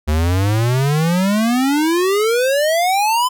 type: exponential sweep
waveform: square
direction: up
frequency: 73.42 to 1029 Hz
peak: -14 dBFS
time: 0.07-3.29 s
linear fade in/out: 20 ms
effects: none